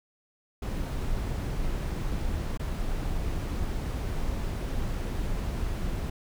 brown noise with dropouts, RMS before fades -30 dBFS, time 0.62-6.1 s, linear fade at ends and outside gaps 5 ms, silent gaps 2.575-2.594 s, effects none

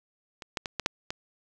clicks, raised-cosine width 0.2 ms, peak -23 / -12 / -15 / -12 / -6 / -15 dBFS, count 6, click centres 0.422 / 0.572 / 0.658 / 0.797 / 0.861 / 1.105 s, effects none

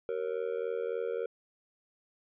triangle tone with amplitude modulation, 466.2 Hz, A#4, in tune, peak -25 dBFS, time 0.09-1.26 s, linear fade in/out 0 ms, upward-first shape sine, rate 83.5 Hz, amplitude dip 100%, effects resampled to 8000 Hz

